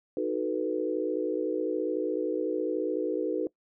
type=chord; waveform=sine; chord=B dominant seventh; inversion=first; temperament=equal; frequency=311.1 / 370 / 440 / 493.9 Hz; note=D#4 / F#4 / A4 / B4; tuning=0 / 0 / 0 / 0 cents; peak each=-32 dBFS; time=0.17-3.47 s; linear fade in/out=2 ms; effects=noise-tail reverb RT60 0.1 s tail -21 dB re dry